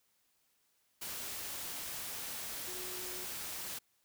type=tone in noise; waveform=sine; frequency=364.4 Hz; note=F#4; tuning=26 cents flat; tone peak=-49 dBFS; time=2.67-3.25 s; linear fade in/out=10 ms; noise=white; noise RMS=-42 dBFS; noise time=1.01-3.79 s; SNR=-10 dB; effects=white hiss -75 dBFS RMS until 4.04 s